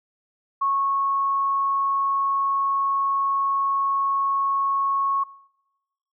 sine tone, 1100 Hz, C#6, 14 cents flat, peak -19 dBFS, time 0.61-5.24 s, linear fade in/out 10 ms, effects noise-tail reverb RT60 1.0 s tail -24 dB re dry

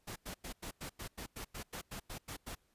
pink noise bursts, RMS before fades -44 dBFS, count 14, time 0.07-2.552 s, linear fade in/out 10 ms, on 90 ms, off 94 ms, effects pink hiss -75 dBFS RMS until 2.74 s + resampled to 32000 Hz

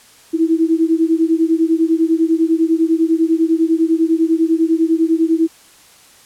sine beating tone pair, 321.7 / 331.7 Hz, E4 / E4, -42 / +11 cents, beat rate 10 Hz, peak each -14 / -15 dBFS, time 0.33-5.48 s, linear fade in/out 20 ms, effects white hiss -46 dBFS RMS until 6.25 s + low-pass 11000 Hz 12 dB/octave

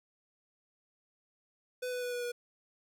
square tone with pitch steps, 500 / 495.7 / 491.4 / 487.2 / 483 Hz, B4 / B4 / B4 / B4 / B4, +21 / +6 / -9 / -24 / -39 cents, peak -35 dBFS, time 1.82-2.32 s, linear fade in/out 10 ms, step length 100 ms, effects none

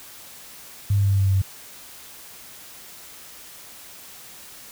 sine tone with pitch steps, 100.6 / 99.79 / 98.99 / 98.19 / 97.4 / 96.61 / 95.84 Hz, G2 / G2 / G2 / G2 / G2 / G2 / G2, +45 / +31 / +17 / +3 / -11 / -25 / -39 cents, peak -16 dBFS, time 0.9-1.418 s, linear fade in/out 5 ms, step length 74 ms, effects white hiss -43 dBFS RMS until 4.71 s

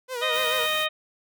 sawtooth tone with vibrato, 495.9 Hz, B4, 7 cents sharp, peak -25 dBFS, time 0.08-0.68 s, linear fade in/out 50 ms, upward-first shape sine, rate 6.9 Hz, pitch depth 79 cents each way
harmonic tone, 620 Hz, D#5, 6 cents flat, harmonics 1 / 2 / 3 / 4 / 5 / 6, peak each -30 / -30 / -30 / -30 / -30 / -30 dBFS, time 0.21-0.89 s, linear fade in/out 20 ms
white noise, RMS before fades -36 dBFS, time 0.31-0.87 s, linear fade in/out 50 ms
effects none

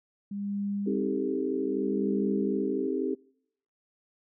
sine tone with tremolo, 201.5 Hz, G3, 48 cents sharp, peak -28 dBFS, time 0.31-2.87 s, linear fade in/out 5 ms, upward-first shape sine, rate 0.65 Hz, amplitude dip 90%
sine chord, A half-diminished seventh, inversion first, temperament just, 264 / 316.8 / 396 / 440 Hz, C4 / Eb4 / G4 / A4, +16 / +31 / +18 / 0 cents, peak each -31 / -33 / -31 / -36 dBFS, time 0.86-3.15 s, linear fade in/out 10 ms
effects noise-tail reverb RT60 0.7 s tail -25 dB re dry

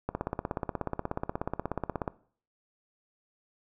click train, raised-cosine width 1 ms, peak -16 dBFS, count 34, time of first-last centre 0.09-2.078 s, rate 16.6 Hz, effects noise-tail reverb RT60 0.5 s tail -19 dB re dry

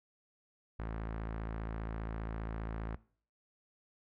sawtooth tone with low-pass filter, 55 Hz, A1, in tune, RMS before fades -40 dBFS, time 0.79-2.96 s, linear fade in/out 5 ms, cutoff 1600 Hz, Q 1.4, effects noise-tail reverb RT60 0.5 s tail -21 dB re dry

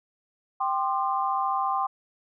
sine chord, G suspended fourth, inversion none, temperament equal with one note detuned, 784 / 1046.5 / 1200.7 Hz, G5 / C6 / D6, 0 / 0 / +38 cents, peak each -27 / -27 / -30 dBFS, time 0.6-1.87 s, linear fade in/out 10 ms, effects none

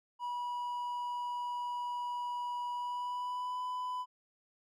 triangle tone with pitch glide, 973 to 999.8 Hz, B5 to B5, -26 to +21 cents, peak -33 dBFS, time 0.19-4.06 s, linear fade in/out 50 ms, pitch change +47 cents, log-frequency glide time 2.73-3.63 s, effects none

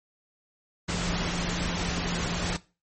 sine tone in noise, 174.2 Hz, F3, 4 cents flat, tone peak -32 dBFS, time 0.88-2.57 s, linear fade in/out 10 ms, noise pink, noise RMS -30 dBFS, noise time 0.88-2.57 s, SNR -5 dB, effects noise-tail reverb RT60 0.3 s tail -18 dB re dry + MP3 32 kbps

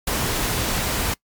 pink noise, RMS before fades -23 dBFS, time 0.07-1.14 s, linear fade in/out 5 ms, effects noise-tail reverb RT60 0.1 s tail -23 dB re dry + MP3 96 kbps

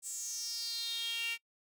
sawtooth tone with high-pass filter sweep, 462.3 Hz, A#4, 14 cents flat, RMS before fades -38 dBFS, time 0.02-1.38 s, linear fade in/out 50 ms, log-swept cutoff 8000 to 2500 Hz, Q 6.7, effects noise-tail reverb RT60 0.1 s tail -25 dB re dry

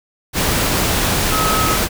sine tone in noise, 1281 Hz, E6, 50 cents flat, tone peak -18 dBFS, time 1.3-1.78 s, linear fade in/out 50 ms, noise pink, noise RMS -17 dBFS, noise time 0.33-1.89 s, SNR -4 dB, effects none

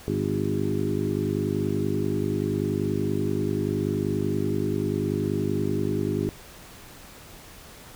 harmonic tone with a mistuned harmonic, 50.4 Hz, G1, 49 cents sharp, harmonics 2 / 3 / 4 / 5 / 6 / 7 / 8, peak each -31 / -31 / -31 / -31 / -31 / -31 / -31 dBFS, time 0.08-6.29 s, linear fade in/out 0 ms, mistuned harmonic 7, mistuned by +27 cents, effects pink hiss -46 dBFS RMS until 7.95 s

